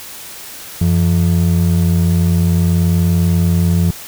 triangle ring-modulated tone, 130.81 Hz, C3, in tune, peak -5 dBFS, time 0.81-3.91 s, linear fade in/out 5 ms, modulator 40.2 Hz, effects white hiss -32 dBFS RMS until 4.07 s

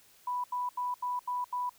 sine tone bursts, 987.8 Hz, B5, in tune, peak -30 dBFS, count 6, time 0.27-1.695 s, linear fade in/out 5 ms, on 170 ms, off 81 ms, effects white hiss -61 dBFS RMS until 1.78 s

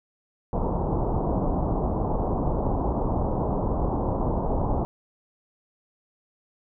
pink low-pass noise, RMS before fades -25 dBFS, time 0.53-4.85 s, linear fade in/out 0 ms, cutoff 1000 Hz, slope 48 dB/octave, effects none

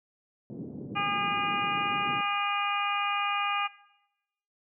pink band-pass noise, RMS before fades -40 dBFS, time 0.5-2.21 s, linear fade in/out 0 ms, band 140 to 400 Hz, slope 24 dB/octave
harmonic tone, 406.1 Hz, G#4, 39 cents flat, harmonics 2 / 3 / 4 / 5 / 6 / 7, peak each -32 / -30 / -40 / -41 / -32 / -37 dBFS, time 0.95-3.68 s, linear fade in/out 20 ms
effects noise-tail reverb RT60 0.9 s tail -18 dB re dry

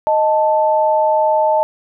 sine tone pair together, 622.3 / 880.1 Hz, D#5 / A5, 0 / 0 cents, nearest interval tritone, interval 600 cents, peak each -14 dBFS, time 0.07-1.63 s, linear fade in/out 0 ms, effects none

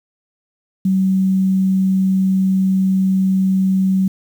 sine tone with quantisation, 190 Hz, F#3, 46 cents sharp, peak -12 dBFS, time 0.85-4.08 s, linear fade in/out 5 ms, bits 7, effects none

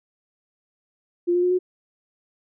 sine tone with pitch steps, 349.2 / 354.5 / 359.8 / 365.3 Hz, F4 / F4 / F#4 / F#4, 0 / +26 / -48 / -22 cents, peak -17 dBFS, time 1.27-1.59 s, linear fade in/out 20 ms, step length 80 ms, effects none

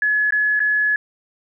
sine tone with dropouts, 1700 Hz, G#6, 40 cents sharp, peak -15 dBFS, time 0.02-0.96 s, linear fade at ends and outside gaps 2 ms, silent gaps 0.307-0.323 / 0.594-0.602 s, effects none

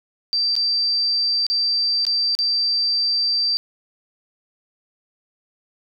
sine tone with dropouts, 4681 Hz, D8, 7 cents flat, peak -17 dBFS, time 0.33-3.57 s, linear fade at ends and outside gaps 0 ms, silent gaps 0.554-0.564 / 1.466-1.5 / 2.051-2.067 / 2.351-2.389 s, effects none

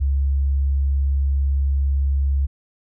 sine tone, 68.9 Hz, C#2, 10 cents flat, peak -16 dBFS, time 0-2.47 s, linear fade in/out 20 ms, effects none

